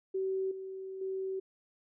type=tone with level steps; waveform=sine; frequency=381.6 Hz; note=G4; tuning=47 cents flat; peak=-30 / -39 / -33 dBFS; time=0.14-1.4 s; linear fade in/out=10 ms; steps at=0.51 / 1.01 s; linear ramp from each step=5 ms; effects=none